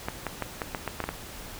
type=clicks; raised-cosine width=0.5 ms; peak=-14 dBFS; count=9; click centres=0.085 / 0.267 / 0.423 / 0.618 / 0.748 / 0.877 / 1.003 / 1.04 / 1.09 s; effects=pink hiss -42 dBFS RMS until 1.59 s